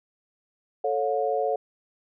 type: chord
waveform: sine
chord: A augmented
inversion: none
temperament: equal with one note detuned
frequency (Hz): 440 / 554.4 / 716.4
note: A4 / C#5 / E#5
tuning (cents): 0 / 0 / +44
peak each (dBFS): -27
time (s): 0.84-1.56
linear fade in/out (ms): 5
effects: none